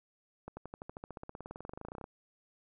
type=accelerating click train; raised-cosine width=1 ms; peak=-29 dBFS; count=30; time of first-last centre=0.48-2.041 s; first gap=90 ms; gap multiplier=0.96; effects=none